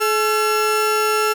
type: tone pair together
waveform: 35% pulse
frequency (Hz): 427.5 / 1349.8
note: A4 / E6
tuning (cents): -50 / +41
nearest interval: octave + minor sixth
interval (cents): 1991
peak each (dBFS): -17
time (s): 0-1.34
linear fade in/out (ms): 20
effects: none